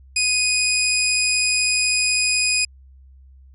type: tone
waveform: 15% pulse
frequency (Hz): 2489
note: D#7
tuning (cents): 0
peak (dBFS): -10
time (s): 0.16-2.65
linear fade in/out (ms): 5
effects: added 66 Hz sine -44 dBFS peak until 3.54 s + resampled to 24000 Hz